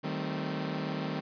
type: chord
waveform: sawtooth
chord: A half-diminished seventh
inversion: second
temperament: equal with one note detuned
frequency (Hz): 155.56 / 192.63 / 220 / 261.6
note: Eb3 / G3 / A3 / C4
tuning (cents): 0 / -30 / 0 / 0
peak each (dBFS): -32 / -34 / -36 / -34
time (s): 0.03-1.21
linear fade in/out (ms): 20
effects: resampled to 11025 Hz